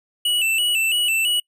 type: tone with vibrato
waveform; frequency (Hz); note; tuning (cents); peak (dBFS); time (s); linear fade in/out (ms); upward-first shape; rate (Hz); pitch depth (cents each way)
square; 2794; F7; 0; -18; 0.25-1.4; 5; square; 3; 81
effects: noise-tail reverb RT60 0.1 s tail -26 dB re dry